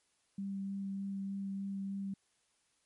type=tone with vibrato; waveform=sine; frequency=196.2 Hz; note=G3; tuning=2 cents sharp; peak=-36 dBFS; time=0.38-2.14 s; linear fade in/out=5 ms; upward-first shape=sine; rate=3.3 Hz; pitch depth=9 cents each way; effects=white hiss -75 dBFS RMS until 2.85 s + MP3 48 kbps